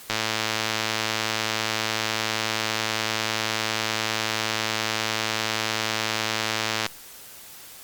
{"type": "click train", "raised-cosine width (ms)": 0.2, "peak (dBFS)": -6, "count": 745, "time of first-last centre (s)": [0.1, 6.864], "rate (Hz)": 110, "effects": ["white hiss -44 dBFS RMS until 7.83 s", "Opus 48 kbps"]}